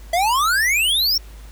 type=exponential sweep; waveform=square; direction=up; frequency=656 to 5620 Hz; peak=-16 dBFS; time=0.13-1.18 s; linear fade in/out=5 ms; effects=added 52 Hz sine -36 dBFS peak until 1.51 s + pink hiss -48 dBFS RMS until 1.51 s